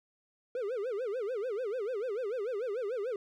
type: tone with vibrato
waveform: triangle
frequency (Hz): 453.6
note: A#4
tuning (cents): -47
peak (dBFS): -30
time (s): 0.55-3.16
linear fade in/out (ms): 2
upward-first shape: sine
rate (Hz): 6.8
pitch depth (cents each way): 250
effects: none